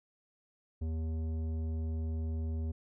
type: tone with tanh clipping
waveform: sine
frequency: 80 Hz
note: D#2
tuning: 49 cents sharp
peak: -34 dBFS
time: 0.81-2.72 s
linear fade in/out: 10 ms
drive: 12 dB
effects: none